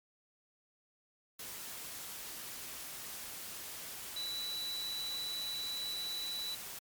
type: tone in noise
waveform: sine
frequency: 3951 Hz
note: B7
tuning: in tune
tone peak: -37 dBFS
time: 4.16-6.55 s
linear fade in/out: 5 ms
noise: white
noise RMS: -45 dBFS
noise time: 1.39-6.79 s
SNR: +5 dB
effects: MP3 96 kbps